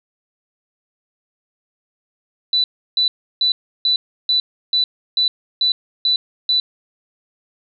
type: tone bursts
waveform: sine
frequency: 3978 Hz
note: B7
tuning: 12 cents sharp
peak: -13 dBFS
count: 10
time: 2.53-6.6 s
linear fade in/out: 2 ms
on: 110 ms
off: 330 ms
effects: none